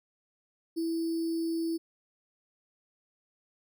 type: tone with sample-and-hold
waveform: sine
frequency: 329.6 Hz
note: E4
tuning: in tune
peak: -28 dBFS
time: 0.76-1.78 s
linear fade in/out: 20 ms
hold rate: 4900 Hz
effects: none